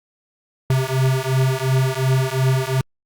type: beating tone pair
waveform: square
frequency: 130 / 132.8 Hz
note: C3 / C3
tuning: -11 / +26 cents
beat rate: 2.8 Hz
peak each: -20 dBFS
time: 0.7-2.81 s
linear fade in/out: 2 ms
effects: Opus 48 kbps